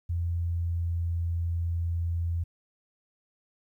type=tone with pitch glide; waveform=sine; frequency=85.4 to 84.76 Hz; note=F2 to E2; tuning=-38 to +49 cents; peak=-26 dBFS; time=0.09-2.44 s; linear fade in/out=10 ms; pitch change=-13 cents; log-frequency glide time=0.29-1.3 s; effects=11-bit